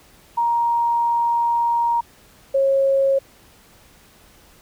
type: tone pair in turn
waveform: sine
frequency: 939 / 544 Hz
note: A#5 / C#5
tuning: +12 / -33 cents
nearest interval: major sixth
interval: 945 cents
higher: first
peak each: -16 / -14 dBFS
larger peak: second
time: 0.37-2.01 / 2.54-3.19 s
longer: first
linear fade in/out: 10 ms
effects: pink hiss -51 dBFS RMS until 4.61 s